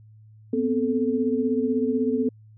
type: tone cluster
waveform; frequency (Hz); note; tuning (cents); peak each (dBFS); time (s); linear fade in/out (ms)
sine; 244 / 260.1 / 438; B3 / C4 / A4; -21 / -10 / -8; -25; 0.53-2.29; 5
effects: added 108 Hz sine -47 dBFS peak until 2.57 s